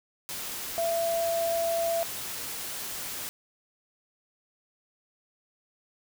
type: tone in noise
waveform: sine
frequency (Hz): 671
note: E5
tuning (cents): +31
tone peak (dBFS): -25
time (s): 0.78-2.03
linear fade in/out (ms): 0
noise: white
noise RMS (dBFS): -36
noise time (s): 0.29-3.29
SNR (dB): +8
effects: none